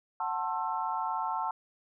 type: chord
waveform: sine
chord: F# half-diminished seventh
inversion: none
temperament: just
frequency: 740 / 888 / 1065.6 / 1332 Hz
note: F#5 / A5 / C6 / E6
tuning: 0 / +16 / +31 / +18 cents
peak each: -37 / -32 / -36 / -38 dBFS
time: 0.2-1.51 s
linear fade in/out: 2 ms
effects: none